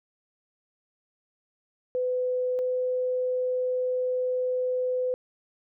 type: tone pair in turn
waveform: sine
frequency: 503 / 505.1 Hz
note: B4 / B4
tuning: +32 / +39 cents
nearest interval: unison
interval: 7 cents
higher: second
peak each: -24 dBFS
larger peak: neither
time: 1.95-2.59 / 2.59-5.14 s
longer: second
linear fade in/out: 0 ms
effects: none